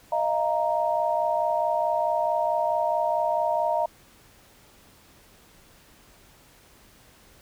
sine chord, Eb suspended second, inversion none, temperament equal with one note detuned, 622.3 / 686.9 / 932.3 Hz, Eb5 / F5 / Bb5, 0 / -29 / 0 cents, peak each -26 dBFS, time 0.12-3.86 s, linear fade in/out 5 ms, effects pink hiss -55 dBFS RMS until 7.41 s

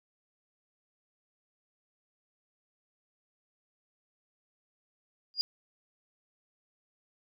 sine tone with exponential growth, 4840 Hz, D#8, 49 cents flat, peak -20 dBFS, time 5.34-5.41 s, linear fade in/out 0 ms, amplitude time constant 15 ms, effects none

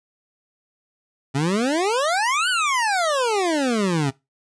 25% pulse exponential two-way sweep, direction up then down, 130.81 to 1538 to 130.81 Hz, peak -15 dBFS, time 1.34-4.11 s, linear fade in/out 20 ms, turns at 2.49 s, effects noise-tail reverb RT60 0.2 s tail -20 dB re dry + resampled to 22050 Hz

